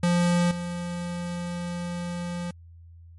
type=tone with level steps; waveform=square; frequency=174.61 Hz; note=F3; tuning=in tune; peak=-20 / -30 dBFS; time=0.03-2.51 s; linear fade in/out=5 ms; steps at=0.51 s; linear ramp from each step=2 ms; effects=added 84 Hz sine -45 dBFS peak until 3.18 s + MP3 48 kbps